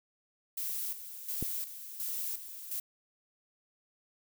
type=noise with tremolo; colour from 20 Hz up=violet; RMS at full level=-36 dBFS; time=0.57-2.8 s; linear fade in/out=5 ms; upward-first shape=square; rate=1.4 Hz; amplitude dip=65%
type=click; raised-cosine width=3 ms; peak=-22 dBFS; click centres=1.426 s
effects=none